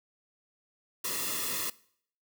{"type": "noise with comb filter", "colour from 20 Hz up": "white", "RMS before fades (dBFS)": -33, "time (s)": [1.04, 1.7], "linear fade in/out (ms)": 5, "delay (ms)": 1.3, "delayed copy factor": -1, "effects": ["noise-tail reverb RT60 0.6 s tail -21 dB re dry"]}